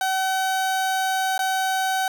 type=tone with dropouts; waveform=30% pulse; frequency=760 Hz; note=F#5; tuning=46 cents sharp; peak=-18 dBFS; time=0.01-2.08 s; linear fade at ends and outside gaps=2 ms; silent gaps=1.379-1.391 s; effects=none